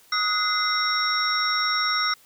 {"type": "tone cluster", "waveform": "sine", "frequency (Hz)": [1258, 1471, 2061, 3809, 5510], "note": ["D#6", "F#6", "C7", "A#7", "F8"], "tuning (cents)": [19, -11, -27, 37, -24], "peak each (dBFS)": [-25, -30, -29, -31, -25], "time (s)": [0.12, 2.14], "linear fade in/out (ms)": 5, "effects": ["white hiss -55 dBFS RMS until 2.25 s"]}